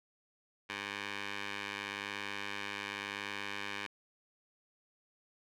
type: tone with band-pass filter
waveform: 15% pulse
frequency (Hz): 100.9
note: G#2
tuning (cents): -49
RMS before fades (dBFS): -41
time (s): 0.69-3.87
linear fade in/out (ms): 10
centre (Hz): 2300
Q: 1.5
effects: none